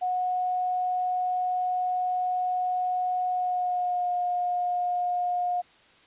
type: tone with pitch glide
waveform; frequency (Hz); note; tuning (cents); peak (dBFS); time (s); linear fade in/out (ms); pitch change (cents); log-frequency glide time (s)
sine; 730 to 714.6; F#5 to F5; -24 to +40; -24; 0.01-5.62; 20; -36; 3.3-4.11
effects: white hiss -57 dBFS RMS until 6.06 s + resampled to 8000 Hz